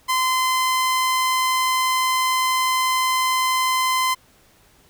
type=tone; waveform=sawtooth; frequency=1031 Hz; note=C6; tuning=26 cents flat; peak=-14 dBFS; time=0.08-4.15 s; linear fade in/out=20 ms; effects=pink hiss -55 dBFS RMS until 4.89 s